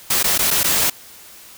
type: noise with dropouts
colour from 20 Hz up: white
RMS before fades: -17 dBFS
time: 0.1-0.9 s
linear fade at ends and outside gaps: 5 ms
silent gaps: 0.23-0.241 / 0.379-0.39 / 0.506-0.51 / 0.633-0.642 s
effects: white hiss -42 dBFS RMS until 1.57 s